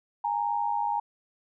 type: tone pair together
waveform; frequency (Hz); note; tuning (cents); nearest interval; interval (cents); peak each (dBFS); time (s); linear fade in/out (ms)
sine; 825.9 / 927; G#5 / A#5; -10 / -10; major second; 200; -28; 0.24-1; 5
effects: none